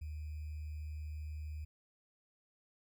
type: tone with sample-and-hold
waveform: sine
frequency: 76.3 Hz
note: D#2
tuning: 33 cents flat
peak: -40 dBFS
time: 0.01-1.65 s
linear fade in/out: 10 ms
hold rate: 2450 Hz
effects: none